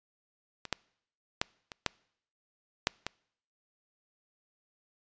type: clicks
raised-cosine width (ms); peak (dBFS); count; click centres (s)
0.2; -22 / -11 / -9 / -24 / -9 / -7 / -15; 7; 0.653 / 0.727 / 1.415 / 1.718 / 1.863 / 2.871 / 3.066
effects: noise-tail reverb RT60 0.7 s tail -26 dB re dry + resampled to 16000 Hz

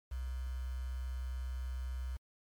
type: tone with quantisation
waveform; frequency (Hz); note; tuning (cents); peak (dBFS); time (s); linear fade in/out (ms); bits
sine; 63.5; B1; +49; -36; 0.11-2.17; 10; 9
effects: MP3 96 kbps

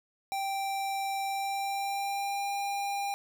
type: tone with pitch glide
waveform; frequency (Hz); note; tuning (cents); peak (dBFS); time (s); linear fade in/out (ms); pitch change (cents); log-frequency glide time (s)
square; 784 to 800.9; G5 to G5; 0 to +37; -31; 0.32-3.14; 0; +37; 1.25-2.49
effects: none

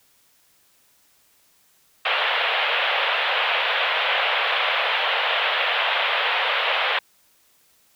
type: band-pass noise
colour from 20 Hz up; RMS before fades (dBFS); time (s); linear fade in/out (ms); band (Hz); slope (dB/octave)
white; -22; 2.05-6.99; 5; 490 to 3400; 48
effects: white hiss -60 dBFS RMS until 7.95 s

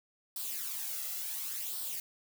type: noise with flanger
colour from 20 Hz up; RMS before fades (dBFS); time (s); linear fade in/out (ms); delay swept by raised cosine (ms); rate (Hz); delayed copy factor
blue; -38; 0.36-2; 2; 0.22 to 1.52; 0.7; +0.6
effects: none

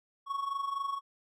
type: tone with amplitude modulation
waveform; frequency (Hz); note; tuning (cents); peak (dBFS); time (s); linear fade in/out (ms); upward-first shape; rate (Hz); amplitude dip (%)
triangle; 1109; C#6; 0; -27; 0.26-1.01; 50; sine; 24; 70
effects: none

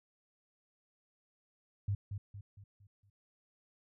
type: tone with echo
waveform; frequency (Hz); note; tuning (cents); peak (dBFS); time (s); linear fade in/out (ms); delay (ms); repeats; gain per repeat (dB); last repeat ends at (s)
sine; 100.4; G2; +42; -30; 1.88-1.95; 5; 230; 5; -7; 3.1
effects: none

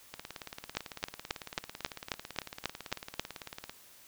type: two click trains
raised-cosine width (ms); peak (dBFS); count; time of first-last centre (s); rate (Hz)
0.2; -13 / -23; 10 / 65; 0.77-3.196 / 0.14-3.696; 3.71 / 18
effects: white hiss -57 dBFS RMS until 4.07 s

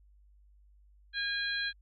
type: harmonic tone with a mistuned harmonic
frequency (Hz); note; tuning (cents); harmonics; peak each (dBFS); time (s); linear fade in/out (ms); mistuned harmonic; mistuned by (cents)
814; G#5; -35; 2 / 3 / 4 / 5; -33 / -43 / -40 / -36; 1.13-1.73; 50; 4; +18
effects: added 50 Hz sine -58 dBFS peak until 1.81 s

